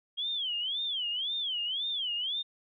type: tone with vibrato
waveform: sine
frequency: 3208 Hz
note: G7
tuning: 39 cents sharp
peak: -30 dBFS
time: 0.17-2.43 s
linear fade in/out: 20 ms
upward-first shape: sine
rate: 1.9 Hz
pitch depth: 220 cents each way
effects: none